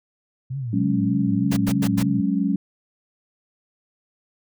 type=tone with vibrato; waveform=sine; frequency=123.47 Hz; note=B2; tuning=in tune; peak=-25 dBFS; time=0.5-2.21 s; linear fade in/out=10 ms; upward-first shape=triangle; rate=3.3 Hz; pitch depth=240 cents each way
type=chord; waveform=sine; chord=F# suspended second; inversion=none; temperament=just; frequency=185 / 208.1 / 277.5 Hz; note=F#3 / G#3 / C#4; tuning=0 / +4 / +2 cents; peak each=-23 dBFS; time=0.73-2.56 s; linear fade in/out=5 ms
type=noise bursts; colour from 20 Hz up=pink; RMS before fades=-29 dBFS; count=4; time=1.51-2.031 s; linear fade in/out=10 ms; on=59 ms; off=95 ms
effects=none